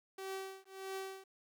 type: tone with tremolo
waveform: sawtooth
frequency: 384.2 Hz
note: G4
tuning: 35 cents flat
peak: -35 dBFS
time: 0.18-1.24 s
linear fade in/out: 5 ms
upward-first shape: triangle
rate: 1.6 Hz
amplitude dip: 100%
effects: 12-bit